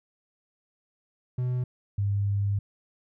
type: tone pair in turn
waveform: triangle / sine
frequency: 125.2 / 100.61 Hz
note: B2 / G2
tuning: +24 / +46 cents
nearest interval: major third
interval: 378 cents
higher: first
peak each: -23 dBFS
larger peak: neither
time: 1.38-1.64 / 1.98-2.59 s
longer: second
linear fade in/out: 5 ms
effects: none